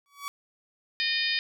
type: tone with exponential growth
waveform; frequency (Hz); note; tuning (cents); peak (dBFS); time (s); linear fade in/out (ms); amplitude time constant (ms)
sawtooth; 1135; C#6; +41; -26; 0.06-0.28; 0; 46
type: harmonic tone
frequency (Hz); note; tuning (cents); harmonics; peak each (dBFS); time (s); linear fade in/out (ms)
612; D#5; -29; 3 / 4 / 5 / 6 / 7 / 8; -31 / -31 / -34 / -31 / -36 / -31; 1-1.39; 0
effects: none